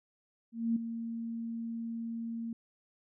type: tone with ADSR envelope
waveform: sine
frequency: 229.8 Hz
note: A#3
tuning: 25 cents flat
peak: -25 dBFS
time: 0.52-2.53 s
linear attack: 240 ms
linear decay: 7 ms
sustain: -10 dB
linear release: 3 ms
effects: none